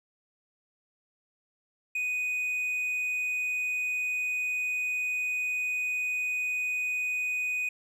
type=tone; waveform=triangle; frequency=2489 Hz; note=D#7; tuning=in tune; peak=-26 dBFS; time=1.95-7.69 s; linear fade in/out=5 ms; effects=none